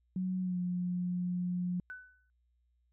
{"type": "tone with pitch glide", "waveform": "sine", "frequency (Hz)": [185, 178.7], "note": ["F#3", "F3"], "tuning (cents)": [0, 40], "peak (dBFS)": -31, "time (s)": [0.16, 1.8], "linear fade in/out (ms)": 2, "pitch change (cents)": -60, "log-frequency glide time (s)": [0.41, 0.58]}
{"type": "tone with exponential decay", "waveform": "sine", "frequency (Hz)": 1500, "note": "F#6", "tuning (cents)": 23, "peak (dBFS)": -39, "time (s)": [1.9, 2.3], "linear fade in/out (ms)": 0, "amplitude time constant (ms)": 86}
{"effects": ["added 60 Hz sine -70 dBFS peak until 2.92 s"]}